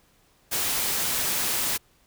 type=noise; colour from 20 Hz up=white; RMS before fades=-26 dBFS; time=0.51-1.78 s; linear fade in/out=20 ms; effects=pink hiss -62 dBFS RMS until 2.06 s